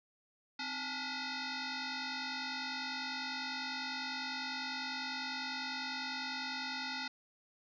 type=tone with frequency modulation; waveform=sine; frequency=1400 Hz; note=F6; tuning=4 cents sharp; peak=-37 dBFS; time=0.59-7.08 s; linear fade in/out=5 ms; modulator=570 Hz; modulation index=6.2; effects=none